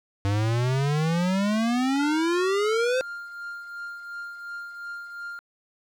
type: exponential sweep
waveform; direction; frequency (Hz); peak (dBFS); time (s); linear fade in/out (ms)
square; up; 98 to 525; -22; 0.25-3.01; 0
type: tone with tremolo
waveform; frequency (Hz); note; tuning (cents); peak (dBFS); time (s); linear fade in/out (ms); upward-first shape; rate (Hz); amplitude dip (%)
triangle; 1400; F6; +4; -30; 1.96-5.39; 0; triangle; 2.8; 55
effects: low-pass 7000 Hz 12 dB/octave + 10-bit